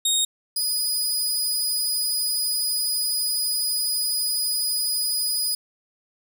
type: tone pair in turn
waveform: 20% pulse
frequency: 3729 / 4956 Hz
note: A#7 / D#8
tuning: 0 / -8 cents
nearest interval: perfect fourth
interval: 492 cents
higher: second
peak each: -13 / -16 dBFS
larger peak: first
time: 0.05-0.25 / 0.56-5.55 s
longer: second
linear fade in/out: 5 ms
effects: none